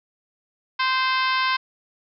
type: harmonic tone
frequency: 520 Hz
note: C5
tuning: 11 cents flat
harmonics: 2 / 3 / 4 / 5 / 6 / 7 / 8 / 9 / 10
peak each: -22 / -26 / -28 / -30 / -32 / -33 / -34 / -35 / -36 dBFS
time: 0.79-1.57 s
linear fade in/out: 10 ms
effects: none